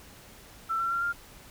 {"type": "tone with pitch steps", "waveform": "sine", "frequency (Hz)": [1335, 1356, 1377.3, 1398.9], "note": ["E6", "E6", "F6", "F6"], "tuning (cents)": [22, 49, -24, 2], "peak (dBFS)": -26, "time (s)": [0.69, 1.13], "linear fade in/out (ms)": 20, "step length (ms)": 110, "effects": ["added 50 Hz sine -59 dBFS peak until 1.5 s", "pink hiss -51 dBFS RMS until 1.5 s"]}